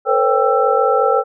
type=tone cluster; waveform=sine; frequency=449.1 / 497.5 / 543 / 789 / 1330 Hz; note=A4 / B4 / C#5 / G5 / E6; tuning=+35 / +13 / -36 / +11 / +15 cents; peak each=-18 dBFS; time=0.05-1.24 s; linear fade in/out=50 ms; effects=none